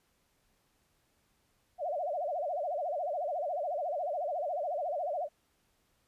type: tone with vibrato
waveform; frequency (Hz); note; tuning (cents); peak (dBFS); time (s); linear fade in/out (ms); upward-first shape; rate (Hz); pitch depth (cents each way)
sine; 646; E5; -35; -31; 1.78-5.29; 50; sine; 14; 230
effects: pink hiss -73 dBFS RMS until 6.07 s + resampled to 32000 Hz